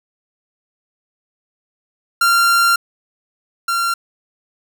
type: tone pair in turn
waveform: 45% pulse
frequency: 1382 / 1376.2 Hz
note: F6 / F6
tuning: -19 / -26 cents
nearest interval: unison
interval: 7 cents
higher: first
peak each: -11 / -16 dBFS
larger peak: first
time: 2.21-2.76 / 3.68-3.94 s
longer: first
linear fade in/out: 5 ms
effects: none